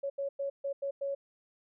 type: tone bursts at uneven times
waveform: sine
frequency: 556 Hz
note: C#5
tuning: 5 cents sharp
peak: -31 dBFS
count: 6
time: 0.03-0.1 / 0.18-0.29 / 0.39-0.5 / 0.64-0.73 / 0.82-0.91 / 1.01-1.15 s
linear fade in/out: 10 ms
effects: none